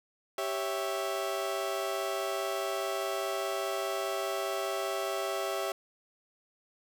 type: chord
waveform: 30% pulse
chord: C# diminished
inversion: second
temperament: equal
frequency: 392 / 554.4 / 659.3 Hz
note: G4 / C#5 / E5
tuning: 0 / 0 / 0 cents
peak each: -33 / -34 / -32 dBFS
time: 0.38-5.72 s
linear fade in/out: 2 ms
effects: none